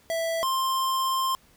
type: tone pair in turn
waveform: square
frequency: 659.3 / 1052.8 Hz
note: E5 / C6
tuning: 0 / +10 cents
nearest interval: minor sixth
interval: 810 cents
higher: second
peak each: -26 / -24 dBFS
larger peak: second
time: 0.1-0.43 / 0.43-1.35 s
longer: second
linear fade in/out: 0 ms
effects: pink hiss -59 dBFS RMS until 1.56 s